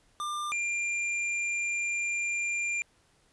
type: tone pair in turn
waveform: square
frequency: 1195 / 2390 Hz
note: D6 / D7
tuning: +30 / +30 cents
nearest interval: octave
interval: 1200 cents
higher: second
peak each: -32 / -29 dBFS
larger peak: second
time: 0.2-0.52 / 0.52-2.82 s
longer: second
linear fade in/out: 0 ms
effects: pink hiss -66 dBFS RMS until 3.32 s + resampled to 24000 Hz